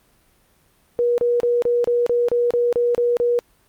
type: tone bursts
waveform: sine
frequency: 480.2 Hz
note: B4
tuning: 49 cents flat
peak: -15 dBFS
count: 11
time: 0.99-3.39 s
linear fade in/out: 0 ms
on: 190 ms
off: 31 ms
effects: pink hiss -59 dBFS RMS until 3.68 s + Opus 32 kbps